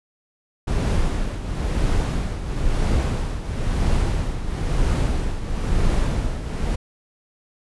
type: noise with tremolo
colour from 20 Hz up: brown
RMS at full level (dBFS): -18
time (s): 0.67-6.76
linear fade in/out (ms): 10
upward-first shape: triangle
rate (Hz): 1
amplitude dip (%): 70
effects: resampled to 24000 Hz